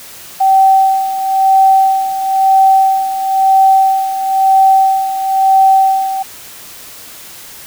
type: tone with tremolo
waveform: sine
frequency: 771 Hz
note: G5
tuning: 29 cents flat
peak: -4 dBFS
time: 0.4-6.23 s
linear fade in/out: 10 ms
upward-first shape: sine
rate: 1 Hz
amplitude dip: 70%
effects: white hiss -33 dBFS RMS until 7.66 s